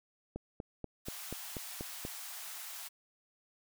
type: click train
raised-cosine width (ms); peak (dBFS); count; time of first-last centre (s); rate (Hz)
2; -26; 8; 0.36-2.051; 4.14
type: high-pass noise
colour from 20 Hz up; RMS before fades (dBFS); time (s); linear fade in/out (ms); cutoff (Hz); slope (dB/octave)
white; -45; 1.05-2.89; 20; 650; 48
effects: none